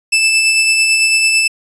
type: tone with tremolo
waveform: sawtooth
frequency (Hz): 2637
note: E7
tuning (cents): 0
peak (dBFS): -5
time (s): 0.12-1.48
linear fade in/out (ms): 10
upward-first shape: sine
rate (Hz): 9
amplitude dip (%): 30
effects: resampled to 24000 Hz